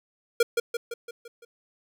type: tone with echo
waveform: square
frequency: 470 Hz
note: A#4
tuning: 14 cents sharp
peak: -17 dBFS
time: 0.4-0.43 s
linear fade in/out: 5 ms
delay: 170 ms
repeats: 6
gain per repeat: -5 dB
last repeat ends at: 1.45 s
effects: none